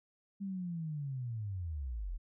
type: linear sweep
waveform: sine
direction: down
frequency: 200.9 to 36.71 Hz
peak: -36 dBFS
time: 0.4-2.18 s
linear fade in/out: 20 ms
effects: none